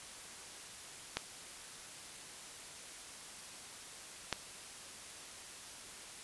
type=clicks; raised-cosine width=0.2 ms; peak=-16 / -15 dBFS; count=2; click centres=1.17 / 4.327 s; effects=white hiss -50 dBFS RMS until 6.23 s + resampled to 24000 Hz